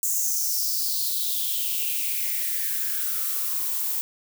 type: noise with high-pass filter sweep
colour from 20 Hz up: violet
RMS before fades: -26 dBFS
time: 0.03-4.01 s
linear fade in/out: 0 ms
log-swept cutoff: 7200 to 840 Hz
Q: 5.2
effects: none